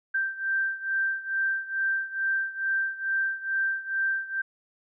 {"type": "beating tone pair", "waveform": "sine", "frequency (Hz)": [1568, 1570.3], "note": ["G6", "G6"], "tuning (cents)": [0, 3], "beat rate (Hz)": 2.3, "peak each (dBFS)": [-27, -30], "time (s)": [0.14, 4.42], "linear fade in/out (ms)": 10, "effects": []}